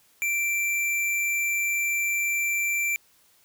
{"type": "tone", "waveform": "square", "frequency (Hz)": 2349, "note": "D7", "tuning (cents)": 0, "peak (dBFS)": -24, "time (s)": [0.22, 2.96], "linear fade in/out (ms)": 0, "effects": ["white hiss -61 dBFS RMS until 3.44 s"]}